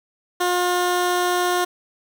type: tone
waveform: 15% pulse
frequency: 357.1 Hz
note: F4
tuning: 39 cents sharp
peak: -12 dBFS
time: 0.4-1.65 s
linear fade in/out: 10 ms
effects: none